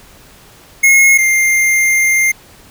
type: tone pair in turn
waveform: square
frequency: 2164 / 2107 Hz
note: C#7 / C7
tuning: -42 / +12 cents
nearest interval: unison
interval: 46 cents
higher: first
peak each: -6 / -10 dBFS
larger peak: first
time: 0.83-1.18 / 1.18-2.32 s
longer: second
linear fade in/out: 10 ms
effects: pink hiss -42 dBFS RMS until 2.7 s